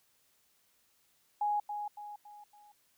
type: tone with echo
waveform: sine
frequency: 830.6 Hz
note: G#5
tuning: in tune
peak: -28 dBFS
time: 1.41-1.6 s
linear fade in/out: 5 ms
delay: 280 ms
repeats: 4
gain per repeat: -7 dB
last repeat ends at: 2.72 s
effects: white hiss -71 dBFS RMS until 2.97 s